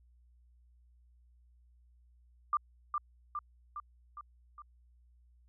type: tone with echo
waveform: sine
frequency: 1189 Hz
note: D6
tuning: 21 cents sharp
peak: -26 dBFS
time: 2.53-2.57 s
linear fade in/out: 2 ms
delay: 410 ms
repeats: 5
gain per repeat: -4 dB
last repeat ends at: 4.62 s
effects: added 60 Hz sine -61 dBFS peak until 5.48 s